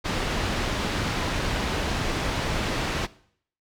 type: low-pass noise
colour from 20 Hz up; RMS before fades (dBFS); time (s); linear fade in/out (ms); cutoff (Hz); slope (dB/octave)
pink; -27; 0.04-3.07; 20; 4500; 12
effects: noise-tail reverb RT60 0.6 s tail -19 dB re dry